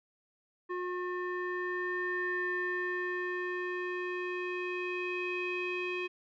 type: tone with low-pass filter sweep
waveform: square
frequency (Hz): 360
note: F#4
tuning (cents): -47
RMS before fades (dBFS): -35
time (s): 0.69-6.08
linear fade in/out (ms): 20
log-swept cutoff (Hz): 1500 to 2700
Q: 6.9
effects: none